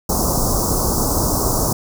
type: band-stop noise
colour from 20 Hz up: pink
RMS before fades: -18 dBFS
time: 0.09-1.73 s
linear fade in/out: 5 ms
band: 1200 to 5100 Hz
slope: 48 dB/octave
effects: none